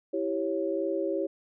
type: chord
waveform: sine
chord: C# diminished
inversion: first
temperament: equal with one note detuned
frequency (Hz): 329.6 / 392 / 550.9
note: E4 / G4 / C#5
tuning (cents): 0 / 0 / -11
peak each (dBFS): -31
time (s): 0.13-1.27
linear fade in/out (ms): 10
effects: none